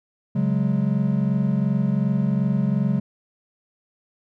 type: chord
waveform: triangle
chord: C# suspended fourth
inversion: none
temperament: equal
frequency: 138.59 / 185 / 207.7 Hz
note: C#3 / F#3 / G#3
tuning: 0 / 0 / 0 cents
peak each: -21 dBFS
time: 0.35-3 s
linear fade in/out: 10 ms
effects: none